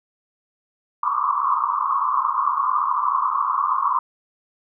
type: band-pass noise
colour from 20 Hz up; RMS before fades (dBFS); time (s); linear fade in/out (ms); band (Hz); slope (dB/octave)
pink; -21; 1.03-3.99; 2; 1000 to 1200; 96
effects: none